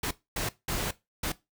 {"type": "noise bursts at uneven times", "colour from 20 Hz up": "pink", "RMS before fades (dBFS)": -31, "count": 4, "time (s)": [[0.03, 0.11], [0.36, 0.49], [0.68, 0.91], [1.23, 1.32]], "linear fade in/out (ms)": 5, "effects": ["noise-tail reverb RT60 0.2 s tail -17 dB re dry"]}